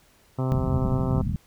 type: harmonic tone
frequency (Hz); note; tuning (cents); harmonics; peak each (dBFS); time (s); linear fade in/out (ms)
130; C3; -11; 1 / 2 / 3 / 4 / 5 / 6 / 7 / 8 / 9 / 10; -24 / -30 / -34 / -36 / -38 / -40 / -41 / -42 / -43 / -44; 0.38-1.22; 10
type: low-pass noise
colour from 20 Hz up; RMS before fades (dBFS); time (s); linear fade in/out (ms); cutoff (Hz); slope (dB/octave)
white; -26; 0.52-1.36; 0; 210; 48
effects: pink hiss -59 dBFS RMS until 1.46 s